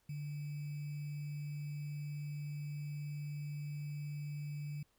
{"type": "tone with sample-and-hold", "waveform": "sine", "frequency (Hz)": 146.83, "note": "D3", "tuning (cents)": 0, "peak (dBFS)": -39, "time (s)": [0.09, 4.83], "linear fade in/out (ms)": 5, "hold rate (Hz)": 2450, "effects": ["pink hiss -75 dBFS RMS until 4.98 s"]}